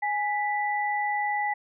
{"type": "tone pair together", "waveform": "sine", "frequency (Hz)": [830.6, 1975.5], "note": ["G#5", "B6"], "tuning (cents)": [0, 0], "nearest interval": "octave + minor third", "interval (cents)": 1500, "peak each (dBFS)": [-26, -29], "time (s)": [0.02, 1.54], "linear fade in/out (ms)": 10, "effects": []}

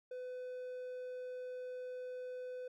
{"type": "tone", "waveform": "triangle", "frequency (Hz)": 503, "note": "B4", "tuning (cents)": 32, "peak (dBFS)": -40, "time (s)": [0.11, 2.68], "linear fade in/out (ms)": 5, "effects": []}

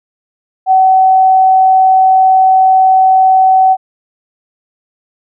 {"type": "tone", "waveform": "sine", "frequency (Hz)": 757, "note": "F#5", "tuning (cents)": 39, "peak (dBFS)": -4, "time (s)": [0.66, 3.77], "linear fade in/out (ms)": 50, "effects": []}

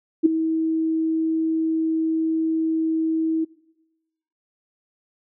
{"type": "tone with ADSR envelope", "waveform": "sine", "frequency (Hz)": 321.5, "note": "E4", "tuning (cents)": -43, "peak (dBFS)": -8, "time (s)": [0.23, 3.45], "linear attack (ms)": 27, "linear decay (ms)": 9, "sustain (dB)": -11, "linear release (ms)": 14, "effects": ["noise-tail reverb RT60 1.0 s tail -22 dB re dry"]}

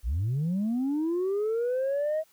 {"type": "linear sweep", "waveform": "sine", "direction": "up", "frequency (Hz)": [49, 640], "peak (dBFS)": -23, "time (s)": [0.03, 2.24], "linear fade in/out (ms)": 50, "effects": ["tanh soft clip ceiling -23 dBFS", "white hiss -63 dBFS RMS until 2.32 s"]}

